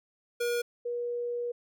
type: tone pair in turn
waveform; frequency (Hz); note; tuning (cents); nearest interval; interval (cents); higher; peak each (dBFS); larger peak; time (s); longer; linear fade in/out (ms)
square / sine; 478.6 / 480.5; A#4 / B4; +46 / -48; unison; 6; second; -28 / -30; first; 0.4-0.62 / 0.85-1.52; second; 10
effects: none